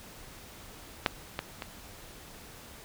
clicks, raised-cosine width 0.3 ms, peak -7 / -15 / -20 dBFS, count 3, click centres 1.062 / 1.391 / 1.622 s, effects pink hiss -49 dBFS RMS until 2.84 s

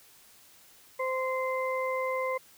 harmonic tone, 519 Hz, C5, 14 cents flat, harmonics 1 / 2 / 4, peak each -30 / -33 / -36 dBFS, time 0.99-2.38 s, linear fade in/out 10 ms, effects white hiss -57 dBFS RMS until 2.57 s

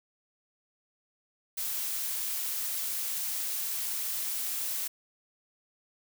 blue noise, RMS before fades -33 dBFS, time 1.57-4.88 s, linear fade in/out 10 ms, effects none

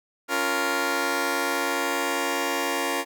10% pulse chord, Bb minor, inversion first, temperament just, 279.7 / 349.6 / 466.2 Hz, Db4 / F4 / Bb4, +16 / +2 / 0 cents, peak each -20 dBFS, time 0.28-3.05 s, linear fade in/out 50 ms, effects none

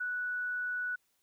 sine tone, 1477 Hz, F#6, 3 cents flat, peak -32 dBFS, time 0-0.96 s, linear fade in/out 10 ms, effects white hiss -75 dBFS RMS until 1.22 s

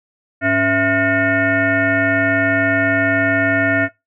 sine tone with frequency modulation, 1046.5 Hz, C6, in tune, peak -12 dBFS, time 0.41-3.89 s, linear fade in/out 50 ms, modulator 384 Hz, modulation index 2.5, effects noise-tail reverb RT60 0.2 s tail -21 dB re dry

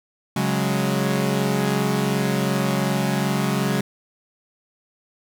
sawtooth chord, C# suspended fourth, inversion none, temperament equal, 138.59 / 185 / 207.7 Hz, C#3 / F#3 / G#3, 0 / 0 / 0 cents, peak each -20 dBFS, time 0.36-3.81 s, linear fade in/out 5 ms, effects 8-bit

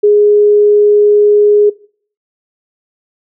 sine tone, 415.3 Hz, G#4, in tune, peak -4 dBFS, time 0.03-1.7 s, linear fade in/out 10 ms, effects noise-tail reverb RT60 0.5 s tail -21 dB re dry

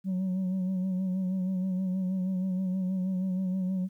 sine tone with vibrato, 186.5 Hz, F#3, 14 cents sharp, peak -24 dBFS, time 0.04-3.89 s, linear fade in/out 50 ms, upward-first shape sine, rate 6.3 Hz, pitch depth 41 cents each way, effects tanh soft clip ceiling -26 dBFS + 11-bit

